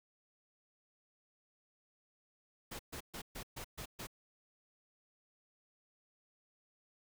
pink noise bursts, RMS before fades -45 dBFS, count 7, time 2.71-4.071 s, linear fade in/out 10 ms, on 83 ms, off 130 ms, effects none

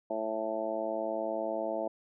harmonic tone, 110 Hz, A2, in tune, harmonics 2 / 3 / 4 / 5 / 6 / 7 / 8, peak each -44 / -39 / -43 / -36 / -34 / -45 / -42 dBFS, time 0.1-1.88 s, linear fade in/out 5 ms, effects none

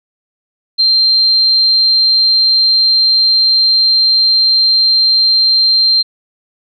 sine tone, 4159 Hz, C8, 11 cents flat, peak -7 dBFS, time 0.78-6.03 s, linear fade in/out 20 ms, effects none

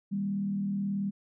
sine tone with frequency modulation, 198.3 Hz, G3, 20 cents sharp, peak -28 dBFS, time 0.11-1.11 s, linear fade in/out 20 ms, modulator 38.6 Hz, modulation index 0.46, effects none

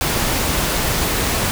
pink noise, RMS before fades -19 dBFS, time 0.01-1.51 s, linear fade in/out 0 ms, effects none

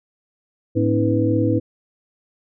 sine tone cluster, 108.3 / 242.6 / 278.5 / 320.9 / 493.9 Hz, A2 / B3 / C#4 / E4 / B4, -27 / -31 / +8 / -46 / 0 cents, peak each -20 / -27 / -23 / -20 / -23 dBFS, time 0.75-1.6 s, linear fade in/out 20 ms, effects none

